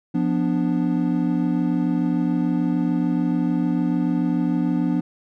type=chord; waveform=triangle; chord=B diminished; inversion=second; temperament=equal; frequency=174.61 / 246.9 / 293.7 Hz; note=F3 / B3 / D4; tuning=0 / 0 / 0 cents; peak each=-21 dBFS; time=0.14-5.01 s; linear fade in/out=10 ms; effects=none